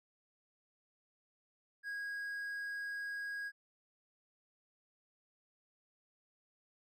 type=tone; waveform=triangle; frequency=1644 Hz; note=G#6; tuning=18 cents flat; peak=-37 dBFS; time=1.83-3.52 s; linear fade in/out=50 ms; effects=none